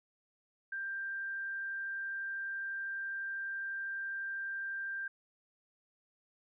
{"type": "tone", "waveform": "sine", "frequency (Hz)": 1583, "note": "G6", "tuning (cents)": 17, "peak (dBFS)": -36, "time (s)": [0.72, 5.08], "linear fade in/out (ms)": 5, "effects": []}